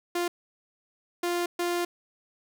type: tone bursts at uneven times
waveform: sawtooth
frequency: 349.2 Hz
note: F4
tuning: in tune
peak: -22 dBFS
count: 3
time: 0.15-0.28 / 1.23-1.46 / 1.59-1.85 s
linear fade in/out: 5 ms
effects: none